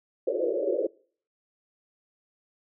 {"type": "band-pass noise", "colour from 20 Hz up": "white", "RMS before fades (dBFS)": -27, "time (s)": [0.27, 0.87], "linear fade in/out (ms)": 5, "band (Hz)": [330, 580], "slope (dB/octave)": 96, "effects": ["noise-tail reverb RT60 0.5 s tail -24 dB re dry"]}